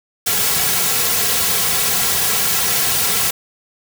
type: noise with comb filter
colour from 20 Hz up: white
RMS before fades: -17 dBFS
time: 0.26-3.31 s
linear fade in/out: 10 ms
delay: 3.3 ms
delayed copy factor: -0.75
effects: none